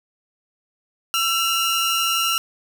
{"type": "tone pair together", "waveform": "sawtooth", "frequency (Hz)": [1344.1, 2848], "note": ["E6", "F7"], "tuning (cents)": [33, 33], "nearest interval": "octave + minor second", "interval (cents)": 1300, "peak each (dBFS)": -18, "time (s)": [1.14, 2.38], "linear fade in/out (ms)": 0, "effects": []}